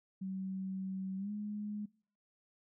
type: tone with pitch glide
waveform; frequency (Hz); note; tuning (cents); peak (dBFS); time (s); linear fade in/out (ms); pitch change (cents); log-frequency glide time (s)
sine; 190.2 to 208.6; F#3 to G#3; +48 to +8; -37; 0.21-1.86; 10; +160; 1.17-1.31
effects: noise-tail reverb RT60 0.5 s tail -23 dB re dry